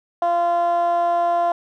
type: tone with band-pass filter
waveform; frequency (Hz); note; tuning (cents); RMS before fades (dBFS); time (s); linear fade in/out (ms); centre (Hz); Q
15% pulse; 344.9; F4; -22; -19; 0.22-1.52; 2; 770; 8.3
effects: none